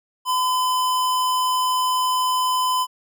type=tone; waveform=square; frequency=1014 Hz; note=B5; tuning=45 cents sharp; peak=-19 dBFS; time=0.25-2.87 s; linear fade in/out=50 ms; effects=none